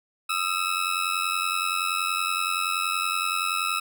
20% pulse ring-modulated tone, 1297 Hz, E6, 28 cents flat, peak -16 dBFS, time 0.29-3.8 s, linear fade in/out 10 ms, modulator 45.3 Hz, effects none

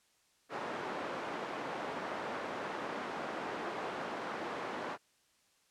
white band-pass noise, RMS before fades -40 dBFS, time 0.49-4.98 s, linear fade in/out 50 ms, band 240 to 1100 Hz, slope 12 dB/octave, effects white hiss -71 dBFS RMS until 5.7 s + low-pass 9000 Hz 12 dB/octave

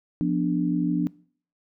sine chord, B diminished, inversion second, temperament equal, 174.61 / 246.9 / 293.7 Hz, F3 / B3 / D4, 0 / 0 / 0 cents, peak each -25 / -28 / -24 dBFS, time 0.21-1.07 s, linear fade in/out 0 ms, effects noise-tail reverb RT60 0.5 s tail -22 dB re dry

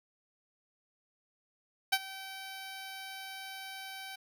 10% pulse tone with ADSR envelope, 771 Hz, G5, 29 cents flat, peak -15 dBFS, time 1.92-4.16 s, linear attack 12 ms, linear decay 47 ms, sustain -19 dB, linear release 9 ms, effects none

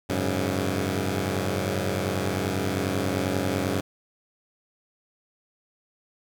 10% pulse chord, F# suspended second, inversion none, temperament equal with one note detuned, 92.5 / 102.57 / 138.59 Hz, F#2 / G#2 / C#3, 0 / -21 / 0 cents, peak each -19 / -21 / -24 dBFS, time 0.09-3.81 s, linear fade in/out 10 ms, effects none

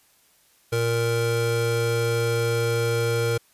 square tone pair together, 116.54 / 466.2 Hz, A#2 / A#4, 0 / 0 cents, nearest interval 2 octaves, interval 2400 cents, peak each -25 / -24 dBFS, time 0.72-3.38 s, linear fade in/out 10 ms, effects white hiss -60 dBFS RMS until 3.53 s + resampled to 32000 Hz

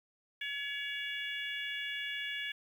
harmonic tone, 566 Hz, C#5, 36 cents sharp, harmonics 3 / 4 / 5 / 6, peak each -40 / -41 / -42 / -43 dBFS, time 0.41-2.52 s, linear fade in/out 5 ms, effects 10-bit

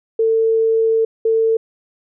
sine tone bursts at uneven times, 448.4 Hz, A4, 33 cents sharp, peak -12 dBFS, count 2, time 0.19-1.05 / 1.25-1.57 s, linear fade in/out 5 ms, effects none

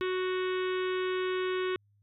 harmonic tone, 370 Hz, F#4, in tune, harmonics 1 / 3 / 4 / 5 / 6 / 7 / 8 / 9 / 10, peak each -29 / -39 / -41 / -43 / -45 / -46 / -47 / -48 / -49 dBFS, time 0.01-1.76 s, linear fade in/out 0 ms, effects added 102 Hz sine -64 dBFS peak until 2.02 s

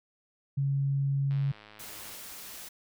sine tone, 138.59 Hz, C#3, in tune, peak -25 dBFS, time 0.57-1.52 s, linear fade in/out 10 ms
click train, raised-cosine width 0.3 ms, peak -34 dBFS, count 90, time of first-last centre 1.31-2.15 s, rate 106 Hz
white noise, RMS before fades -44 dBFS, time 1.79-2.69 s, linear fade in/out 10 ms
effects none

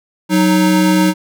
square tone pair together, 185 / 311.1 Hz, F#3 / D#4, 0 / 0 cents, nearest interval major sixth, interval 900 cents, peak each -13 dBFS, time 0.29-1.14 s, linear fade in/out 50 ms, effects none

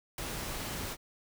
pink noise with ADSR envelope, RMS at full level -35 dBFS, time 0.18-0.97 s, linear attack 3 ms, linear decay 4 ms, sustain -3 dB, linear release 48 ms, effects none

